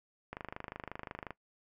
click train, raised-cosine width 0.5 ms, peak -25 dBFS, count 26, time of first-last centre 0.33-1.307 s, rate 25.6 Hz, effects noise-tail reverb RT60 0.1 s tail -19 dB re dry

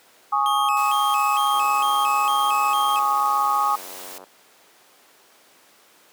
sine chord, Ab suspended fourth, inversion none, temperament equal, 830.6 / 1108.7 / 1244.5 Hz, Ab5 / Db6 / Eb6, 0 / 0 / 0 cents, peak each -22 dBFS, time 0.32-3.76 s, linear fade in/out 10 ms
45% pulse tone with vibrato, 2876 Hz, F#7, 50 cents flat, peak -28 dBFS, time 0.46-2.99 s, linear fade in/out 0 ms, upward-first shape square, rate 2.2 Hz, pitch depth 190 cents each way
white noise, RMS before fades -38 dBFS, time 0.77-4.18 s, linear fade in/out 0 ms
click train, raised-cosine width 1 ms, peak -26 dBFS, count 252, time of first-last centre 1.54-4.239 s, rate 93 Hz
effects pink hiss -53 dBFS RMS until 6.12 s + high-pass 400 Hz 12 dB/octave

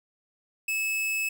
45% pulse tone, 2600 Hz, E7, 24 cents flat, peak -26 dBFS, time 0.68-1.29 s, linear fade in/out 5 ms, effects none

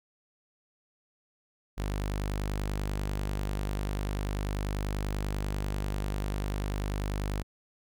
sawtooth tone, 50.2 Hz, G1, 42 cents sharp, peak -26 dBFS, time 1.77-7.43 s, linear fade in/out 20 ms, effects none

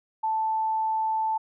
sine tone, 880 Hz, A5, in tune, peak -23 dBFS, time 0.23-1.38 s, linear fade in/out 10 ms, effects none

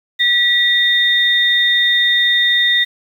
sine tone pair together, 1939 / 3656 Hz, B6 / A#7, -32 / -34 cents, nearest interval major seventh, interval 1098 cents, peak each -14 / -13 dBFS, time 0.19-2.85 s, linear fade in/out 20 ms, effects 7-bit

